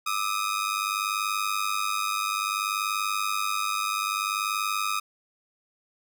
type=ring-modulated tone; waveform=sawtooth; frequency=1244.5 Hz; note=D#6; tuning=in tune; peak=-19 dBFS; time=0.06-5 s; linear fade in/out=10 ms; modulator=50.3 Hz; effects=none